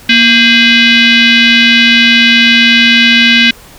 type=tone with frequency modulation; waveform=sine; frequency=237.2 Hz; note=A#3; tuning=30 cents sharp; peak=-3 dBFS; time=0.09-3.51 s; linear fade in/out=5 ms; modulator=912 Hz; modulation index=3.9; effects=pink hiss -36 dBFS RMS until 3.78 s